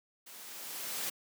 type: noise with level ramp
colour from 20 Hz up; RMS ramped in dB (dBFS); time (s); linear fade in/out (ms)
white; -51 to -35; 0.26-1.1; 10
effects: high-pass 200 Hz 12 dB/octave